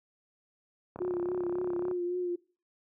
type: click train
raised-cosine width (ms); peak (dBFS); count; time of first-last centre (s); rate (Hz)
1; -26; 33; 0.96-1.912; 33.6
type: tone with vibrato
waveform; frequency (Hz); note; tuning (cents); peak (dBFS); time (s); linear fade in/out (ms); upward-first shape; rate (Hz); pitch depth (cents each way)
sine; 355.8; F4; +32; -29; 1-2.36; 10; triangle; 3.6; 36
effects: noise-tail reverb RT60 0.4 s tail -22 dB re dry + high-pass 100 Hz 12 dB/octave